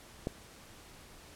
click, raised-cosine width 2 ms, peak -19 dBFS, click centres 0.271 s, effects pink hiss -54 dBFS RMS until 1.35 s + low-pass 12000 Hz 12 dB/octave

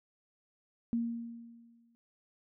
sine tone with exponential decay, 233.1 Hz, A#3, in tune, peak -27 dBFS, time 0.93-1.95 s, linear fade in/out 0 ms, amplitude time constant 220 ms, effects none

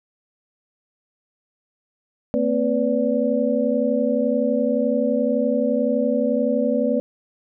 sine tone cluster, 227.5 / 259.2 / 496.1 / 578 Hz, A#3 / C4 / B4 / D5, -42 / -16 / +8 / -28 cents, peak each -23 dBFS, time 2.34-7 s, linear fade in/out 0 ms, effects none

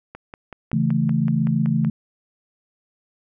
click train, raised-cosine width 0.5 ms, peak -21 dBFS, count 10, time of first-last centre 0.15-1.848 s, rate 5.3 Hz
sine chord, A major, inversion first, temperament equal, 138.59 / 164.81 / 220 Hz, C#3 / E3 / A3, 0 / 0 / 0 cents, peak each -22 / -21 / -21 dBFS, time 0.73-1.9 s, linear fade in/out 2 ms
effects none

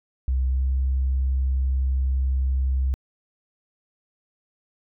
sine tone with pitch glide, 64.7 to 65.87 Hz, C2 to C2, -19 to +12 cents, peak -18 dBFS, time 0.28-2.94 s, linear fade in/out 0 ms, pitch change +31 cents, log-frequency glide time 0.47-0.63 s, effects tanh soft clip ceiling -16 dBFS

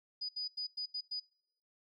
sine tone bursts at uneven times, 4949 Hz, D#8, 10 cents flat, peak -36 dBFS, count 6, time 0.21-0.29 / 0.36-0.48 / 0.57-0.67 / 0.77-0.86 / 0.94-1.01 / 1.11-1.2 s, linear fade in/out 10 ms, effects noise-tail reverb RT60 0.8 s tail -26 dB re dry

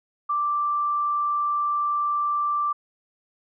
sine tone, 1174.7 Hz, D6, in tune, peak -21 dBFS, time 0.29-2.73 s, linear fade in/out 10 ms, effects none

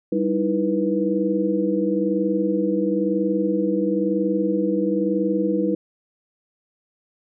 sine tone cluster, 195.3 / 308.8 / 329.8 / 488.8 Hz, G3 / D#4 / E4 / B4, -6 / -13 / +1 / -18 cents, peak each -24 dBFS, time 0.12-5.75 s, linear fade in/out 5 ms, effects none

